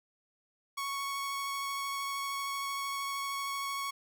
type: tone with vibrato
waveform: sawtooth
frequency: 1109 Hz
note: C#6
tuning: in tune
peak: -30 dBFS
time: 0.77-3.91 s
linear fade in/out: 10 ms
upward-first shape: triangle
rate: 13 Hz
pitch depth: 12 cents each way
effects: none